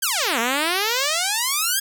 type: exponential two-way sweep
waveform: 5% pulse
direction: down then up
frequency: 1661.2 to 221.9 to 1661.2 Hz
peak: -8 dBFS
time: 0.02-1.8 s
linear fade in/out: 10 ms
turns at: 0.39 s
effects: none